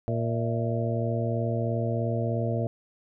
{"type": "harmonic tone with a mistuned harmonic", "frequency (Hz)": 116.54, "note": "A#2", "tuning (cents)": 0, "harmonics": [1, 2, 3, 4, 5, 6], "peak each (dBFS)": [-27, -33, -36, -34, -34, -34], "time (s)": [0.08, 2.67], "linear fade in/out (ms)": 0, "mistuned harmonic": 6, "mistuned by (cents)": -85, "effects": []}